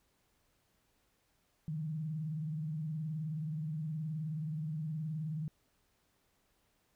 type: tone with vibrato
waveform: sine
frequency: 155.4 Hz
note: D#3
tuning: 2 cents flat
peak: -35 dBFS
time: 1.68-5.48 s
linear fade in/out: 0 ms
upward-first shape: sine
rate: 19 Hz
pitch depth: 95 cents each way
effects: pink hiss -75 dBFS RMS until 6.95 s